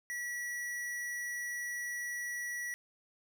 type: tone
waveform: square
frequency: 1938 Hz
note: B6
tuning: 33 cents flat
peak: -37 dBFS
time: 0.1-2.74 s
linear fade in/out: 0 ms
effects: 11-bit